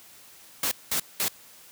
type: noise bursts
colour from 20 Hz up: white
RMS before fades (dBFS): -26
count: 3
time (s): 0.63-1.282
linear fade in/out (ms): 2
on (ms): 84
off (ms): 200
effects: white hiss -51 dBFS RMS until 1.71 s + high-pass 60 Hz 12 dB/octave